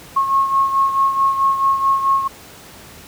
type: beating tone pair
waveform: sine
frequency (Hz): 1087 / 1091.6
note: C#6 / C#6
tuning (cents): -34 / -27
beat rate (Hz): 4.6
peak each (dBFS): -14 / -21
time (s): 0.16-2.28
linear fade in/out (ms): 10
effects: pink hiss -40 dBFS RMS until 3.07 s + high-pass 60 Hz 12 dB/octave